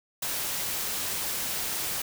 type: noise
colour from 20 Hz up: white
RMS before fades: -31 dBFS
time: 0.22-2.02 s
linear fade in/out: 5 ms
effects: none